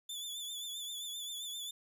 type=tone with vibrato; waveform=sawtooth; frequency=3483 Hz; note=A7; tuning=18 cents flat; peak=-37 dBFS; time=0.09-1.71 s; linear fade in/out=5 ms; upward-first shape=triangle; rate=7.6 Hz; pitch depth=66 cents each way; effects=none